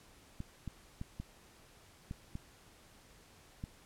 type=clicks; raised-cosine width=5 ms; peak=-28 dBFS; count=7; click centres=0.404 / 0.677 / 1.014 / 1.2 / 2.111 / 2.354 / 3.639 s; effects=pink hiss -61 dBFS RMS until 3.85 s + low-pass 12000 Hz 12 dB/octave